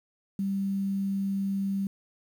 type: tone with quantisation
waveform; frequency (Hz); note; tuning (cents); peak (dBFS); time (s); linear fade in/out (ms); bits
sine; 196; G3; 0; -26; 0.39-1.87; 2; 9
effects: none